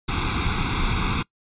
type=noise with comb filter; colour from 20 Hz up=pink; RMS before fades=-23 dBFS; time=0.08-1.23 s; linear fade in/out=10 ms; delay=0.83 ms; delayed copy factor=+1; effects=noise-tail reverb RT60 0.1 s tail -23 dB re dry + resampled to 8000 Hz